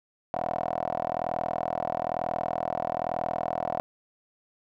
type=tone with band-pass filter; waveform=10% pulse; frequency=41.08 Hz; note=E1; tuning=5 cents flat; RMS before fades=-30 dBFS; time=0.34-3.8 s; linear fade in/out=0 ms; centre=740 Hz; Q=8.5; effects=none